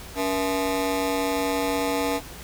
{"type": "ring-modulated tone", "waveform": "25% pulse", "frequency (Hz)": 379.6, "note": "F#4", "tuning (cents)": 44, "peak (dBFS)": -16, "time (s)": [0.15, 2.21], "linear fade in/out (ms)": 50, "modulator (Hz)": 97.8, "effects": ["added 60 Hz sine -45 dBFS peak until 2.43 s", "pink hiss -41 dBFS RMS until 2.43 s"]}